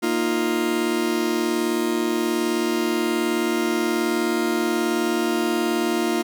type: chord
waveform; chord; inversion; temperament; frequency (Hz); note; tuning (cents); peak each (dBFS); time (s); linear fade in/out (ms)
40% pulse; Bb suspended fourth; none; just; 233.1 / 310.8 / 349.6; Bb3 / Eb4 / F4; 0 / -2 / +2; -25 / -25 / -22; 0.02-6.23; 20
effects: none